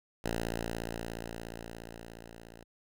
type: tone with level ramp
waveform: 5% pulse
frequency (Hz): 57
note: A#1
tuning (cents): -38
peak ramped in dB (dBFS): -20 to -39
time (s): 0.24-2.64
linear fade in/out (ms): 5
effects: none